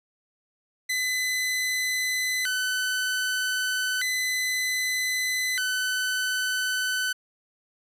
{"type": "tone with vibrato", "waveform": "sawtooth", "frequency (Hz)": 1743, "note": "A6", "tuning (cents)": -17, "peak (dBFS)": -21, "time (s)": [0.89, 7.13], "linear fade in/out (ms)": 10, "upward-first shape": "square", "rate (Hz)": 0.32, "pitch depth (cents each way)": 250, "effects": ["resampled to 32000 Hz"]}